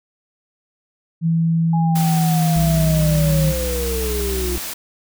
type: tone with pitch glide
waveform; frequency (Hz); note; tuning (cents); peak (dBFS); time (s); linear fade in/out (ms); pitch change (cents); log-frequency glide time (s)
sine; 164.81 to 155.92; E3 to D#3; 0 to +4; -14; 1.21-3.54; 50; -96; 2.01-3.35
type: linear sweep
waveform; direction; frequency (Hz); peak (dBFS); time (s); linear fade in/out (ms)
sine; down; 834 to 349.2; -23; 1.73-4.56; 5
type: noise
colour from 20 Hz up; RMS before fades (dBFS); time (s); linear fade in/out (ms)
white; -28; 1.95-4.74; 10
type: harmonic tone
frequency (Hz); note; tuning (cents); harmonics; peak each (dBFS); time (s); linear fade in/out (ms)
63.4; B1; +46; 1 / 3 / 5; -22 / -32 / -36; 2.56-4.58; 0
effects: none